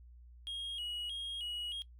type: tone with vibrato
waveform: triangle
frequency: 3078 Hz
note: G7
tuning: 32 cents flat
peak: -37 dBFS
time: 0.47-1.82 s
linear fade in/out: 0 ms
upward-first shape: square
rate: 1.6 Hz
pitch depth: 99 cents each way
effects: noise-tail reverb RT60 0.1 s tail -19 dB re dry + added 60 Hz sine -53 dBFS peak until 1.99 s